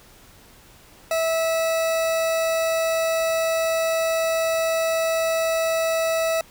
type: tone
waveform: 40% pulse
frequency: 652 Hz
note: E5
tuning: 19 cents flat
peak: -19 dBFS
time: 1.11-6.41 s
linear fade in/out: 2 ms
effects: pink hiss -50 dBFS RMS until 6.5 s